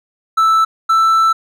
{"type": "tone pair in turn", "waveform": "triangle", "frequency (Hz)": [1318.5, 1326.1], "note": ["E6", "E6"], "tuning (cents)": [0, 10], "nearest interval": "unison", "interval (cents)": 10, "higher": "second", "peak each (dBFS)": -7, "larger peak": "neither", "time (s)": [[0.37, 0.65], [0.89, 1.33]], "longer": "second", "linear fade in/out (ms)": 10, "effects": []}